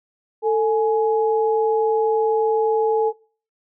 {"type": "tone pair together", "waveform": "sine", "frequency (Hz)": [444.1, 839], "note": ["A4", "G#5"], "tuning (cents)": [16, 17], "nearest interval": "major seventh", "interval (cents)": 1101, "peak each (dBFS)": [-16, -22], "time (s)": [0.42, 3.13], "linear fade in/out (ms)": 50, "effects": ["noise-tail reverb RT60 0.4 s tail -21 dB re dry"]}